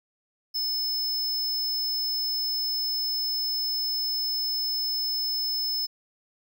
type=tone; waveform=square; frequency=5230 Hz; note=E8; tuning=15 cents flat; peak=-26 dBFS; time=0.54-5.87 s; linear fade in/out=20 ms; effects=none